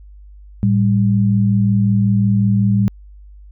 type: tone pair together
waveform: sine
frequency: 111.82 / 197.3 Hz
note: A2 / G3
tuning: +28 / +11 cents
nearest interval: minor seventh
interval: 983 cents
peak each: -14 dBFS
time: 0.63-2.88 s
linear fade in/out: 0 ms
effects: added 50 Hz sine -37 dBFS peak until 3.51 s